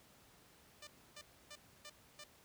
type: tone bursts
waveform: 5% pulse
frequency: 595 Hz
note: D5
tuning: 22 cents sharp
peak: -39 dBFS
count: 5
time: 0.82-2.24 s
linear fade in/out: 5 ms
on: 52 ms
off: 290 ms
effects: pink hiss -65 dBFS RMS until 2.44 s + high-pass 60 Hz 12 dB/octave